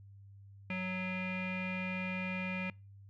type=tone with low-pass filter; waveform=square; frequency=185.2 Hz; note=F#3; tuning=2 cents sharp; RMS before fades=-37 dBFS; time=0.7-2.7 s; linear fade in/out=2 ms; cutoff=2400 Hz; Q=9.5; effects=noise-tail reverb RT60 0.3 s tail -25 dB re dry + added 99 Hz sine -52 dBFS peak until 3.09 s